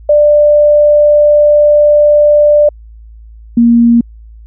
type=tone pair in turn; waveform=sine; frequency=592 / 234.9 Hz; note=D5 / A#3; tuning=+14 / +13 cents; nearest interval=octave + major third; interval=1601 cents; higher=first; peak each=-3 dBFS; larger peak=neither; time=0.09-2.69 / 3.57-4.01 s; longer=first; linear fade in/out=5 ms; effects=added 55 Hz sine -31 dBFS peak until 4.46 s